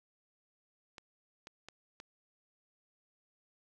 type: clicks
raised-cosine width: 0.2 ms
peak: -30 dBFS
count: 4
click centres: 0.982 / 1.471 / 1.686 / 2.001 s
effects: none